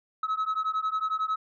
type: beating tone pair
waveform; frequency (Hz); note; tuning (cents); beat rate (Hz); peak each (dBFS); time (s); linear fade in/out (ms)
sine; 1281 / 1292; E6 / E6; -50 / -35; 11; -27; 0.23-1.36; 5
effects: tanh soft clip ceiling -23 dBFS